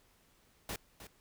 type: noise with echo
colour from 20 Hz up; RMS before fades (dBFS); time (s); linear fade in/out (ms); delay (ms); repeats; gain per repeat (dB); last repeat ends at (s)
pink; -40; 0.69-0.76; 2; 310; 1; -11; 1.07
effects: pink hiss -68 dBFS RMS until 1.2 s